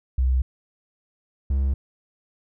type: tone pair in turn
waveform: sine / triangle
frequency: 64 / 67.81 Hz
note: C2 / C#2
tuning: -38 / -38 cents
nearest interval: minor second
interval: 100 cents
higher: second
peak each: -17 dBFS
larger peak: neither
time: 0.18-0.42 / 1.5-1.74 s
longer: neither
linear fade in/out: 5 ms
effects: none